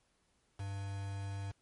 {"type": "tone with quantisation", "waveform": "triangle", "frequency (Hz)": 98.9, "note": "G2", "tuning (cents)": 16, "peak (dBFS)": -36, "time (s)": [0.59, 1.52], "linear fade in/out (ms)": 10, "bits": 8, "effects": ["pink hiss -75 dBFS RMS until 1.61 s", "MP3 48 kbps"]}